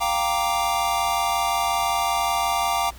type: chord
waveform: square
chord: G minor seventh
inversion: third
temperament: equal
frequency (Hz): 698.5 / 784 / 932.3 / 1174.7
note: F5 / G5 / Bb5 / D6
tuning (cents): 0 / 0 / 0 / 0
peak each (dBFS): -27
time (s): 0-2.91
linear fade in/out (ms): 20
effects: added 60 Hz sine -42 dBFS peak until 2.98 s + pink hiss -47 dBFS RMS until 2.98 s

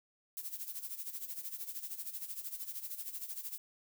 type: noise with tremolo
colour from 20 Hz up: violet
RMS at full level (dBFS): -40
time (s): 0.37-3.58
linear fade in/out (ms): 0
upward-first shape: sine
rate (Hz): 13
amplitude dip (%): 75
effects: none

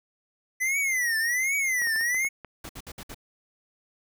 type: tone with vibrato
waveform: square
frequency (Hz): 2000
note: B6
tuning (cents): +21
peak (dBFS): -24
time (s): 0.6-2.29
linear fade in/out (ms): 20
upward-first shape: triangle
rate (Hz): 1.3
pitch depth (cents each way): 230
type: clicks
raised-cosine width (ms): 0.5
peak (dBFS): -27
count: 9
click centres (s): 1.819 / 1.871 / 1.96 / 2.011 / 2.146 / 2.249 / 2.447 / 2.653 / 3.117
type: noise bursts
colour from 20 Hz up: pink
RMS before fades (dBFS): -40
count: 5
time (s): 2.64-3.145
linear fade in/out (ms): 5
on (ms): 53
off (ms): 60
effects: none

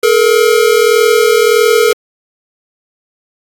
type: tone pair together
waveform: square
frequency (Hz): 428.5 / 470.1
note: A4 / A#4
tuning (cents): -46 / +15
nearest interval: major second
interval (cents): 161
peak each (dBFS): -10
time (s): 0.03-1.93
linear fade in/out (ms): 5
effects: AAC 64 kbps

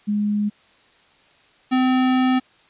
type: tone pair in turn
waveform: sine / square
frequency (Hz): 207.7 / 256.9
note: G#3 / C4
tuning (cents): 0 / -32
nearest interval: major third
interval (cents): 368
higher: second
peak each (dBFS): -18 / -16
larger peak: second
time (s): 0.07-0.5 / 1.71-2.4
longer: second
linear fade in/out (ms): 20
effects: white hiss -55 dBFS RMS until 2.69 s + resampled to 8000 Hz

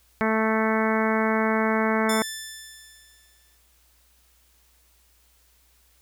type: harmonic tone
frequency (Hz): 220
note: A3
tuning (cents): 0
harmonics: 1 / 2 / 3 / 4 / 5 / 6 / 7 / 8 / 9 / 10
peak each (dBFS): -24 / -27 / -29 / -30 / -31 / -32 / -32 / -33 / -34 / -34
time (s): 0.21-2.22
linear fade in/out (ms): 0
type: tone with exponential decay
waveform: 10% pulse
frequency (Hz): 1760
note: A6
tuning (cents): 0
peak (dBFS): -17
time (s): 2.09-3.57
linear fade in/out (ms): 5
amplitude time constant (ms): 320
effects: added 60 Hz sine -62 dBFS peak until 6.01 s + white hiss -62 dBFS RMS until 6.01 s

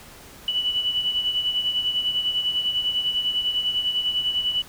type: beating tone pair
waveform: sine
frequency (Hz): 2960 / 2970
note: F#7 / F#7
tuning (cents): 0 / +6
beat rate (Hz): 10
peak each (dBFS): -22 / -29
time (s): 0.48-4.62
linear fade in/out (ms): 2
effects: pink hiss -45 dBFS RMS until 4.68 s

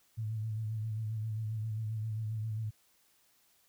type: tone with vibrato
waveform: sine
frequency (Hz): 109.5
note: A2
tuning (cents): -8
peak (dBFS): -33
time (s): 0.17-2.71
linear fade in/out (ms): 20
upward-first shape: sine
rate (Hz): 7.5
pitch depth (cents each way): 45
effects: white hiss -69 dBFS RMS until 3.68 s

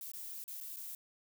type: noise with dropouts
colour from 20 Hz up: violet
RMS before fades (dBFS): -45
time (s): 0.01-0.95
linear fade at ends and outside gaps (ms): 1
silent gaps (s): 0.117-0.135 / 0.44-0.479 / 0.603-0.61 / 0.761-0.768
effects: none

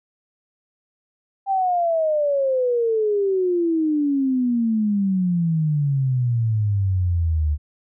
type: exponential sweep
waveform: sine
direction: down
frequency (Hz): 793 to 73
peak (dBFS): -17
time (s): 1.46-7.58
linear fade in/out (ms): 50
effects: none

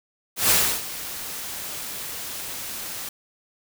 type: noise with ADSR envelope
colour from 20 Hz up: white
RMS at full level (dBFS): -17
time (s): 0.36-3.09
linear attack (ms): 140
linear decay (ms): 310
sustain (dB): -16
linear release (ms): 4
effects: none

